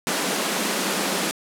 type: high-pass noise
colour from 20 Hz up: pink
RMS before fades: -24 dBFS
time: 0.07-1.31 s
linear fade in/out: 0 ms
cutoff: 170 Hz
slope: 96 dB/octave
effects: low-pass 12000 Hz 12 dB/octave